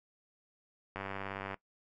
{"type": "click train", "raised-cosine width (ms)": 0.5, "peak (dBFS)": -24, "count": 58, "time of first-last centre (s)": [0.96, 1.543], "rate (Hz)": 97.8, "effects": ["noise-tail reverb RT60 0.1 s tail -19 dB re dry"]}